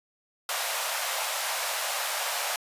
pink high-pass noise, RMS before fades -30 dBFS, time 0.49-2.56 s, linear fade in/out 2 ms, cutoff 570 Hz, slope 48 dB/octave, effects resampled to 32000 Hz

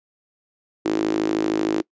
sawtooth tone with high-pass filter, 53.1 Hz, G#1, 39 cents sharp, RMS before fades -22 dBFS, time 0.85-1.82 s, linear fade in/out 5 ms, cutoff 330 Hz, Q 6.8, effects noise-tail reverb RT60 0.1 s tail -24 dB re dry + resampled to 16000 Hz

